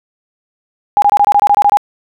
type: tone bursts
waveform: sine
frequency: 818 Hz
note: G#5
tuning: 26 cents flat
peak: -5 dBFS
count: 11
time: 0.97-1.771 s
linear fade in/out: 0 ms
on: 51 ms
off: 24 ms
effects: none